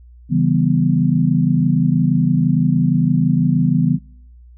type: chord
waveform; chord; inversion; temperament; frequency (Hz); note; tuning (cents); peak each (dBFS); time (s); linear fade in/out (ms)
sine; C# half-diminished seventh; none; equal; 138.59 / 164.81 / 196 / 246.9; C#3 / E3 / G3 / B3; 0 / 0 / 0 / 0; -18 / -16 / -21 / -18; 0.29-3.99; 50
effects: noise-tail reverb RT60 0.8 s tail -26 dB re dry + added 60 Hz sine -40 dBFS peak until 4.57 s